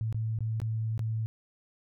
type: tone with dropouts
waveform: sine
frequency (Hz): 111.1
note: A2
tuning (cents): +17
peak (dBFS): -28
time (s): 0.01-1.26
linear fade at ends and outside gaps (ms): 0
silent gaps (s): 0.126-0.145 / 0.388-0.406 / 0.601-0.617 / 0.978-0.993
effects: none